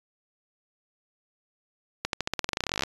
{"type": "accelerating click train", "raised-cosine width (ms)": 0.2, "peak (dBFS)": -9, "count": 22, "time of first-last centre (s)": [2.05, 2.835], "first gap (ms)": 82, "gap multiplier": 0.91, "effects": ["resampled to 24000 Hz"]}